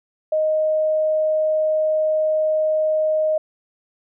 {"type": "tone", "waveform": "sine", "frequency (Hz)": 622.3, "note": "D#5", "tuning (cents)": 0, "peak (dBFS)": -16, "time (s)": [0.32, 3.38], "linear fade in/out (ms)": 5, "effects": []}